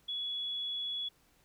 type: tone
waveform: sine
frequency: 3384 Hz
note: G#7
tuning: 32 cents sharp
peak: -34 dBFS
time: 0.08-1.09 s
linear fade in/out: 10 ms
effects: pink hiss -68 dBFS RMS until 1.44 s